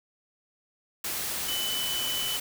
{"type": "tone in noise", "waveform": "sine", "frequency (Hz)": 3000, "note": "F#7", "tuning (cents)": 23, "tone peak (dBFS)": -30, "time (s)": [1.48, 2.37], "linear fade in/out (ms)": 5, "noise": "white", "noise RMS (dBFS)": -32, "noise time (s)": [1.04, 2.4], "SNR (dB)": -1, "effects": []}